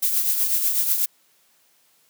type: noise with tremolo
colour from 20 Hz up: violet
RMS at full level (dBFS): -19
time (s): 0.02-1.06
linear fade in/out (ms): 10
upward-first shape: triangle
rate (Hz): 8.1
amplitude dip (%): 55
effects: white hiss -61 dBFS RMS until 2.09 s + high-pass 150 Hz 12 dB/octave